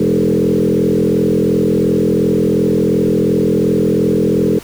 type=tone with frequency modulation; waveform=sine; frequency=311.1 Hz; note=D#4; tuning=in tune; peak=-10 dBFS; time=0-4.59 s; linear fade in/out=5 ms; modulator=42.8 Hz; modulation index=3.8; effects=pink hiss -36 dBFS RMS until 4.63 s